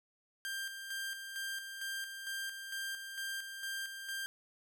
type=tone with tremolo; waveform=sawtooth; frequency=1587 Hz; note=G6; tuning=21 cents sharp; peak=-34 dBFS; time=0.45-4.26 s; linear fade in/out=0 ms; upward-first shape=square; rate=2.2 Hz; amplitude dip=50%; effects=none